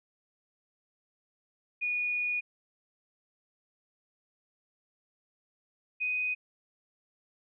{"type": "tone pair in turn", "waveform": "sine", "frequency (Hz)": [2456, 2496], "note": ["D#7", "D#7"], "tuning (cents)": [-23, 5], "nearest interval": "unison", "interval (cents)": 28, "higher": "second", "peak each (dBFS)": -28, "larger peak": "neither", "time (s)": [[1.81, 2.41], [6, 6.35]], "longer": "first", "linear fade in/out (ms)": 20, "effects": []}